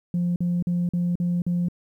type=tone bursts; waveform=sine; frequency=175.2 Hz; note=F3; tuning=6 cents sharp; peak=-19 dBFS; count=6; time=0.14-1.685 s; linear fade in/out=2 ms; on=220 ms; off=45 ms; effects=tanh soft clip ceiling -18 dBFS + 10-bit